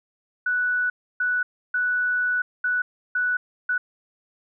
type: tone bursts at uneven times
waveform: sine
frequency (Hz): 1480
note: F#6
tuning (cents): 0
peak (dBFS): -20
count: 6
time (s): 0.46-0.9 / 1.2-1.43 / 1.74-2.42 / 2.64-2.82 / 3.15-3.37 / 3.69-3.78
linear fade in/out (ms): 5
effects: none